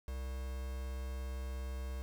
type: tone with quantisation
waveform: triangle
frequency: 64.9 Hz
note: C2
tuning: 13 cents flat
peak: -36 dBFS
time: 0.08-2.02 s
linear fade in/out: 0 ms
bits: 8
effects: none